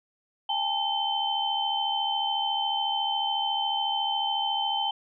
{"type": "tone cluster", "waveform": "sine", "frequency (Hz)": [806, 880, 3083], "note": ["G5", "A5", "G7"], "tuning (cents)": [48, 0, -29], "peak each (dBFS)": [-30, -30, -28], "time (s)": [0.49, 4.91], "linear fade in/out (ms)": 5, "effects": []}